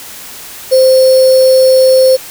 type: tone with sample-and-hold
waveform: sine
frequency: 521 Hz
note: C5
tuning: 7 cents flat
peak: -3 dBFS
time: 0.71-2.17 s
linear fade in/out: 20 ms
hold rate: 4900 Hz
effects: white hiss -29 dBFS RMS until 2.3 s